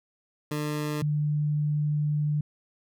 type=tone pair in turn; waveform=20% pulse / sine; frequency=149.9 / 149.04 Hz; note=D3 / D3; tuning=+36 / +26 cents; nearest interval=unison; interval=10 cents; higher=first; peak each=-23 dBFS; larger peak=neither; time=0.51-1.02 / 1.02-2.41 s; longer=second; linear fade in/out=5 ms; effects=none